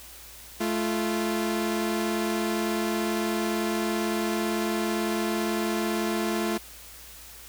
sawtooth tone pair together, 217.1 / 344.6 Hz, A3 / F4, -23 / -23 cents, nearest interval minor sixth, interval 800 cents, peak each -24 dBFS, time 0.6-6.58 s, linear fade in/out 10 ms, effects added 58 Hz sine -52 dBFS peak until 7.48 s + white hiss -46 dBFS RMS until 7.48 s

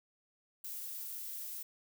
violet noise, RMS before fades -43 dBFS, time 0.64-1.63 s, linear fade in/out 5 ms, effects none

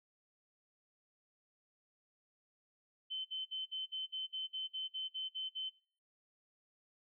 sine tone bursts, 3067 Hz, G7, 38 cents flat, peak -38 dBFS, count 13, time 3.1-5.698 s, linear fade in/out 20 ms, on 150 ms, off 54 ms, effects noise-tail reverb RT60 0.4 s tail -19 dB re dry

